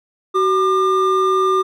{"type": "tone pair together", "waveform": "triangle", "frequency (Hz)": [377.6, 1200.8], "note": ["F#4", "D6"], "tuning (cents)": [35, 38], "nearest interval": "octave + minor sixth", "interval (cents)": 2003, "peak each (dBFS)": -14, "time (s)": [0.34, 1.63], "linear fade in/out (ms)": 20, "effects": []}